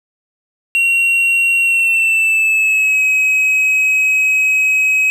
triangle tone with pitch glide, 2743 to 2545 Hz, F7 to D#7, -32 to +39 cents, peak -9 dBFS, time 0.75-5.1 s, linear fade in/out 0 ms, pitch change -129 cents, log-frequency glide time 1.61-3.02 s, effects none

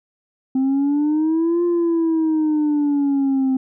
sine exponential two-way sweep, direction up then down, 260.5 to 349.2 to 260.5 Hz, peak -13 dBFS, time 0.55-3.57 s, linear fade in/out 5 ms, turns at 1.64 s, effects tanh soft clip ceiling -14 dBFS

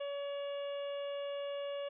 harmonic tone, 566 Hz, C#5, 36 cents sharp, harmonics 1 / 2 / 3 / 4 / 5 / 6, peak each -37 / -51 / -56 / -58 / -51 / -57 dBFS, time 0-1.89 s, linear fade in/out 10 ms, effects none

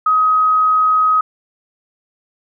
sine tone, 1263 Hz, D#6, 26 cents sharp, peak -10 dBFS, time 0.06-1.21 s, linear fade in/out 5 ms, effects none

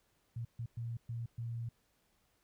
sine tone bursts at uneven times, 116.7 Hz, A#2, 2 cents sharp, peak -37 dBFS, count 5, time 0.36-0.45 / 0.59-0.66 / 0.77-0.97 / 1.09-1.26 / 1.38-1.69 s, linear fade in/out 5 ms, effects pink hiss -75 dBFS RMS until 2.43 s

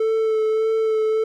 triangle tone with vibrato, 440 Hz, A4, in tune, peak -15 dBFS, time 0-1.24 s, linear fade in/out 5 ms, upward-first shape sine, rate 1.7 Hz, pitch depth 17 cents each way, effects none

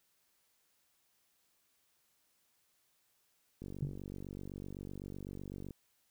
click train, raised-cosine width 3 ms, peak -32 dBFS, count 101, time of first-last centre 3.62-5.708 s, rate 47.9 Hz
sine tone with exponential decay, 140.9 Hz, C#3, 29 cents sharp, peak -30 dBFS, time 3.82-4.01 s, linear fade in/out 5 ms, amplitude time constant 40 ms
effects white hiss -75 dBFS RMS until 6.1 s

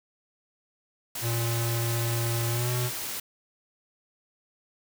white noise, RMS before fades -34 dBFS, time 1.15-3.2 s, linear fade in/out 5 ms
square tone with pitch glide, 116.54 to 123.4 Hz, A#2 to B2, 0 to -1 cents, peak -27 dBFS, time 1.21-2.91 s, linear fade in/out 50 ms, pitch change +99 cents, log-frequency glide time 2.51-2.7 s
effects none

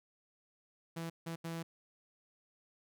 sawtooth tone bursts at uneven times, 165.7 Hz, E3, 9 cents sharp, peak -35 dBFS, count 3, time 0.96-1.1 / 1.26-1.36 / 1.44-1.63 s, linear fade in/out 10 ms, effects none

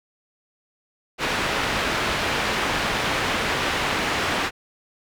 white low-pass noise, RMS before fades -24 dBFS, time 1.18-4.51 s, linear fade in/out 50 ms, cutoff 2400 Hz, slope 12 dB/octave, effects none

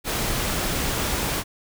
pink noise, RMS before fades -25 dBFS, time 0.04-1.44 s, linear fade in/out 50 ms, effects none

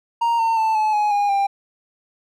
triangle tone with pitch steps, 932.3 / 907.9 / 884 / 860.9 / 838.3 / 816.3 / 794.9 Hz, A#5 / A#5 / A5 / A5 / G#5 / G#5 / G5, 0 / -46 / +8 / -38 / +16 / -30 / +24 cents, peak -14 dBFS, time 0.21-1.47 s, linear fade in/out 10 ms, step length 180 ms, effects none

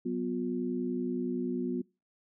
sine tone cluster, 187.2 / 247.5 / 358 Hz, F#3 / B3 / F4, +20 / +4 / +43 cents, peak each -37 / -32 / -35 dBFS, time 0.05-1.82 s, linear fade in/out 10 ms, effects noise-tail reverb RT60 0.3 s tail -25 dB re dry

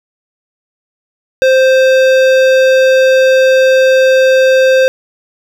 sine tone with hard clipping, 523.3 Hz, C5, in tune, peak -7 dBFS, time 1.42-4.88 s, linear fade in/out 0 ms, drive 15 dB, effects none

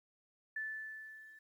sine tone with level ramp, 1751 Hz, A6, 9 cents flat, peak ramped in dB -36 to -55 dBFS, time 0.56-1.39 s, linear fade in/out 5 ms, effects 12-bit

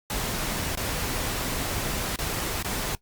pink noise with dropouts, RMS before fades -29 dBFS, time 0.1-2.95 s, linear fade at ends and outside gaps 1 ms, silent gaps 0.752-0.773 / 2.16-2.188 / 2.626-2.646 s, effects noise-tail reverb RT60 0.1 s tail -19 dB re dry + Opus 48 kbps

